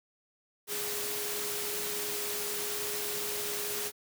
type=tone in noise; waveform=sine; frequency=415.3 Hz; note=G#4; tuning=in tune; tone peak=-40 dBFS; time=0.67-3.92 s; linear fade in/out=50 ms; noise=white; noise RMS=-35 dBFS; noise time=0.67-3.92 s; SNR=-8 dB; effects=high-pass 100 Hz 12 dB/octave